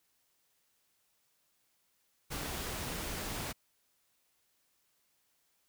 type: noise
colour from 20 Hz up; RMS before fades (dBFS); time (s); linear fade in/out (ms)
pink; -39; 2.3-3.53; 20
effects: white hiss -75 dBFS RMS until 5.68 s